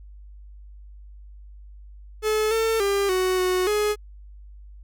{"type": "tone with pitch steps", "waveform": "45% pulse", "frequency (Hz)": [431, 448.5, 399.1, 370.9, 367.4, 419.6], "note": ["A4", "A4", "G4", "F#4", "F#4", "G#4"], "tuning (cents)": [-36, 33, 31, 4, -12, 18], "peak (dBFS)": -20, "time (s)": [2.22, 3.96], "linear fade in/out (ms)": 50, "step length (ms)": 290, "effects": ["added 50 Hz sine -41 dBFS peak until 4.83 s"]}